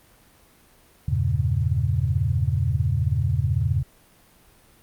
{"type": "chord", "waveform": "sine", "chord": "E diminished seventh", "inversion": "none", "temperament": "equal", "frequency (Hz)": [82.41, 98, 116.54, 138.59], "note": ["E2", "G2", "Bb2", "Db3"], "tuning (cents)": [0, 0, 0, 0], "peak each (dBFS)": -25, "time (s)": [1.08, 3.83], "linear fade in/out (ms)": 5, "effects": ["pink hiss -55 dBFS RMS until 4.82 s", "Opus 32 kbps"]}